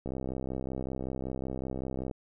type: click train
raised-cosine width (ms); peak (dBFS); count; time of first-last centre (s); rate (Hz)
2; -22; 135; 0.06-2.112; 65.3
effects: none